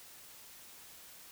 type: silence
effects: white hiss -54 dBFS RMS until 1.31 s